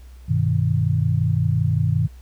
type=chord; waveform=sine; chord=G augmented; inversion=none; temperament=equal; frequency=98 / 123.47 / 155.56 Hz; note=G2 / B2 / D#3; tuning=0 / 0 / 0 cents; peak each=-21 dBFS; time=0.28-2.08 s; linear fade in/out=20 ms; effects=added 62 Hz sine -39 dBFS peak until 2.21 s + pink hiss -56 dBFS RMS until 2.21 s